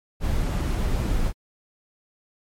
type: noise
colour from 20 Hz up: brown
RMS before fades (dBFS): -23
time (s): 0.2-1.33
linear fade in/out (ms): 50
effects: MP3 64 kbps